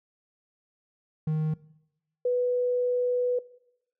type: tone pair in turn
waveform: triangle / sine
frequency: 155.56 / 493.9 Hz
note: D#3 / B4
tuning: 0 / 0 cents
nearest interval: octave + minor sixth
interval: 2000 cents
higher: second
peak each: -22 / -22 dBFS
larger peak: neither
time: 1.27-1.54 / 2.25-3.39 s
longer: second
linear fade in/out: 5 ms
effects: noise-tail reverb RT60 0.8 s tail -20 dB re dry